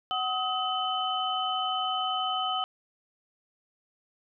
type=tone cluster; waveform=sine; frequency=749 / 1267 / 3036 Hz; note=F#5 / D#6 / F#7; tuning=+21 / +31 / +44 cents; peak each=-31 dBFS; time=0.11-2.64 s; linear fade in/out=0 ms; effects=none